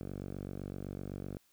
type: tone with band-pass filter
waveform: 5% pulse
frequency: 47.87 Hz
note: G1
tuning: 40 cents flat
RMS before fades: -42 dBFS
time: 0.01-1.37 s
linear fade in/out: 0 ms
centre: 120 Hz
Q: 0.5
effects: white hiss -70 dBFS RMS until 1.52 s